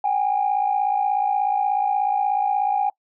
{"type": "tone pair together", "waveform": "sine", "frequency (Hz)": [762.4, 819], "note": ["G5", "G#5"], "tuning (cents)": [-48, -24], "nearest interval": "minor second", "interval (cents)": 124, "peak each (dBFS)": [-22, -19], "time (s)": [0.04, 2.9], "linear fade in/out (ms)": 5, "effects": ["noise-tail reverb RT60 0.1 s tail -25 dB re dry", "tanh soft clip ceiling -12 dBFS"]}